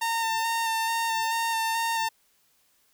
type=tone with vibrato; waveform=sawtooth; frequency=908 Hz; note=A#5; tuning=46 cents flat; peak=-21 dBFS; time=0.01-2.09 s; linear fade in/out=10 ms; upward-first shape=square; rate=2.3 Hz; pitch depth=16 cents each way; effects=white hiss -66 dBFS RMS until 2.93 s